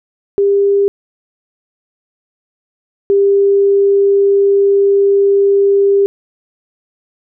sine tone pair in turn, 399.9 / 398.1 Hz, G4 / G4, +35 / +27 cents, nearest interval unison, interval 8 cents, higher first, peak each -8 / -7 dBFS, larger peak second, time 0.38-0.88 / 3.1-6.06 s, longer second, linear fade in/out 0 ms, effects none

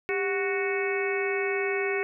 harmonic tone with a mistuned harmonic, 370 Hz, F#4, in tune, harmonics 1 / 2 / 3 / 4 / 5 / 6 / 7, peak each -27 / -37 / -40 / -37 / -35 / -32 / -37 dBFS, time 0.09-2.03 s, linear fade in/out 0 ms, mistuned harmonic 1, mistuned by +120 cents, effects none

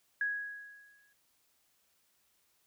sine tone with exponential decay, 1661.2 Hz, G#6, in tune, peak -28 dBFS, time 0.21-1.13 s, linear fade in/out 2 ms, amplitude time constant 200 ms, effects white hiss -73 dBFS RMS until 2.66 s

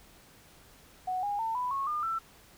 sine tone with pitch steps, 740 / 816.4 / 900.6 / 993.5 / 1096 / 1209.1 / 1333.9 Hz, F#5 / G#5 / A5 / B5 / C#6 / D#6 / E6, 0 / -30 / +40 / +10 / -20 / -50 / +20 cents, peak -29 dBFS, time 1.07-2.19 s, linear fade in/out 10 ms, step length 160 ms, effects pink hiss -57 dBFS RMS until 2.57 s

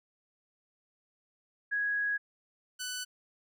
sine / 10% pulse tone pair in turn, 1661.2 / 1493.7 Hz, G#6 / F#6, 0 / +16 cents, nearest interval major second, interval 184 cents, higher first, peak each -28 / -27 dBFS, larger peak second, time 1.71-2.18 / 2.79-3.05 s, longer first, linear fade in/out 20 ms, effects none

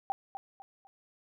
sine tone with echo, 784 Hz, G5, in tune, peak -27 dBFS, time 0.1-0.12 s, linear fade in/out 0 ms, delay 250 ms, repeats 3, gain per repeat -9 dB, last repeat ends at 0.87 s, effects none

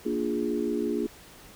sine chord, Bb dominant seventh, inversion none, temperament equal, 233.1 / 293.7 / 349.2 / 415.3 Hz, Bb3 / D4 / F4 / Ab4, 0 / 0 / 0 / 0 cents, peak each -31 dBFS, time 0.05-1.07 s, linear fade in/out 10 ms, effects pink hiss -50 dBFS RMS until 1.55 s

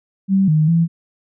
sine tone with pitch steps, 193.4 / 154.8 / 166.8 Hz, G3 / D#3 / E3, -23 / -9 / +21 cents, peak -11 dBFS, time 0.28-0.88 s, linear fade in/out 50 ms, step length 200 ms, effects none

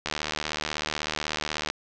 click train, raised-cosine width 0.2 ms, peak -10 dBFS, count 126, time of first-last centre 0.06-1.7 s, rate 76.2 Hz, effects low-pass 7000 Hz 12 dB/octave

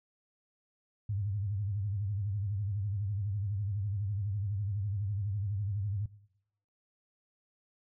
sine tone with vibrato, 100.8 Hz, G2, 49 cents sharp, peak -30 dBFS, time 1.09-6.06 s, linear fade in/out 5 ms, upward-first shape sine, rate 12 Hz, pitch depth 110 cents each way, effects noise-tail reverb RT60 0.8 s tail -21 dB re dry

